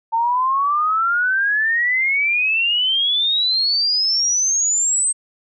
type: exponential sweep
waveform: sine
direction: up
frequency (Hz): 896 to 8372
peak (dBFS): -15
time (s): 0.12-5.13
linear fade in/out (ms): 20
effects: none